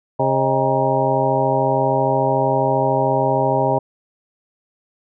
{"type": "harmonic tone with a mistuned harmonic", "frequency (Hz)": 134.5, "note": "C3", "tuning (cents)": 48, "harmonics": [1, 2, 3, 4, 5, 6, 7], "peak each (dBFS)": [-23, -26, -23, -22, -21, -22, -22], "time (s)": [0.19, 3.79], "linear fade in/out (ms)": 10, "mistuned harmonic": 5, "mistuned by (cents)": -110, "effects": []}